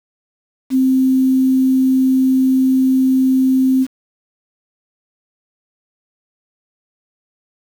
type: tone with quantisation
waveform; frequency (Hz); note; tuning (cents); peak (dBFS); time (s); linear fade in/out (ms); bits
sine; 261.6; C4; 0; -10; 0.7-3.87; 50; 6
effects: none